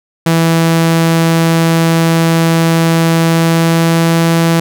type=tone with pitch glide; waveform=sawtooth; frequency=164.81 to 166.05 Hz; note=E3 to E3; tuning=0 to +13 cents; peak=-4 dBFS; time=0.26-4.6 s; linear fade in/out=5 ms; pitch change=+13 cents; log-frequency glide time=3.23-4.23 s; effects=none